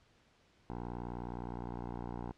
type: tone with low-pass filter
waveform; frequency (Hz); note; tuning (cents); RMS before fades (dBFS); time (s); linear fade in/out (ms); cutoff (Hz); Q
10% pulse; 59.7; A#1; +42; -42; 0.7-2.32; 0; 900; 1.9
effects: pink hiss -68 dBFS RMS until 2.37 s + low-pass 5000 Hz 12 dB/octave